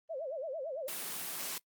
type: tone with vibrato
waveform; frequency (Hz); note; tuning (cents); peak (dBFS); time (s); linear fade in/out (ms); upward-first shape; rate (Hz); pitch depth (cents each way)
sine; 585; D5; -7; -36; 0.09-0.89; 20; sine; 8.9; 230
type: high-pass noise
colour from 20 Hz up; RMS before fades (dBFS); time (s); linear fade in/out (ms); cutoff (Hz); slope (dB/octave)
white; -39; 0.88-1.58; 2; 140; 48
effects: noise-tail reverb RT60 0.1 s tail -24 dB re dry + Opus 24 kbps